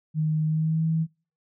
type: tone with pitch glide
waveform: sine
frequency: 155.56 to 161.14 Hz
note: D#3 to E3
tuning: 0 to -39 cents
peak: -21 dBFS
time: 0.14-1.07 s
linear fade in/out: 50 ms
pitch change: +61 cents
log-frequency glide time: 0.45-0.84 s
effects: noise-tail reverb RT60 0.4 s tail -25 dB re dry